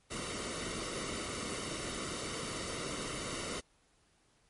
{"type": "noise with comb filter", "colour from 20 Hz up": "pink", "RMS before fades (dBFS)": -39, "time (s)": [0.1, 3.61], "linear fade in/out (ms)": 20, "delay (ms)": 1.2, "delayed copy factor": -0.65, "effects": ["pink hiss -70 dBFS RMS until 4.49 s", "MP3 48 kbps"]}